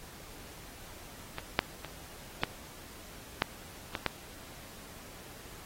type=clicks; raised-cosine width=0.3 ms; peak=-20 / -6 / -24 / -11 / -8 / -17 / -10 dBFS; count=7; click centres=1.384 / 1.591 / 1.847 / 2.435 / 3.421 / 3.952 / 4.063 s; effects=pink hiss -50 dBFS RMS until 5.65 s + AAC 48 kbps